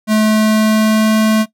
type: tone with pitch glide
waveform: square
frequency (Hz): 215.8 to 217.8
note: A3 to A3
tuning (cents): -33 to -17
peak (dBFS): -10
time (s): 0.07-1.46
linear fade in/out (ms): 50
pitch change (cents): +16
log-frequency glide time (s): 0.23-1.14
effects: noise-tail reverb RT60 0.1 s tail -17 dB re dry